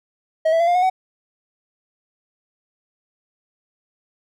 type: tone with pitch steps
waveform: triangle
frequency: 637 / 658.3 / 680.4 / 703.1 / 726.7 / 751 Hz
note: D#5 / E5 / F5 / F5 / F#5 / F#5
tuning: +41 / -3 / -45 / +11 / -31 / +26 cents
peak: -12 dBFS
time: 0.45-0.9 s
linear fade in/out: 10 ms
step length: 75 ms
effects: none